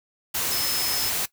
sine tone in noise, 5180 Hz, E8, 31 cents flat, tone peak -27 dBFS, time 0.51-1.1 s, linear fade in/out 10 ms, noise white, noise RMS -26 dBFS, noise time 0.34-1.26 s, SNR -4 dB, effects noise-tail reverb RT60 0.1 s tail -18 dB re dry

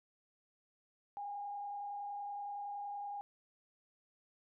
sine tone with frequency modulation, 813 Hz, G#5, 37 cents flat, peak -40 dBFS, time 1.17-3.21 s, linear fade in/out 0 ms, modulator 30.7 Hz, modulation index 0.46, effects none

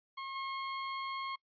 sawtooth tone with level steps, 1079 Hz, C#6, 47 cents flat, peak -36 / -33 dBFS, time 0.17-1.36 s, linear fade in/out 10 ms, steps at 0.35 s, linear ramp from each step 10 ms, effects noise-tail reverb RT60 0.1 s tail -24 dB re dry + resampled to 11025 Hz

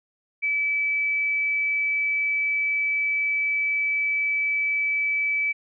sine tone, 2302 Hz, D7, 35 cents flat, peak -21 dBFS, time 0.42-5.53 s, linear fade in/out 20 ms, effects none

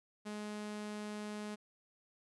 sawtooth tone, 210 Hz, G#3, 19 cents sharp, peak -37 dBFS, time 0.25-1.56 s, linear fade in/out 20 ms, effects resampled to 24000 Hz

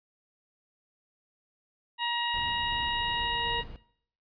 harmonic tone, 949 Hz, A#5, 31 cents sharp, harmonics 1 / 2 / 3 / 4, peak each -30 / -35 / -33 / -36 dBFS, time 1.98-3.64 s, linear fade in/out 50 ms
sine tone with exponential growth, 466.2 Hz, A#4, in tune, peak -36 dBFS, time 2.32-3.61 s, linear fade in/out 0 ms, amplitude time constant 280 ms
brown noise with tremolo, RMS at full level -41 dBFS, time 2.34-3.76 s, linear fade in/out 0 ms, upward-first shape square, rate 2.7 Hz, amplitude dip 25%
effects noise-tail reverb RT60 0.6 s tail -18 dB re dry + resampled to 11025 Hz

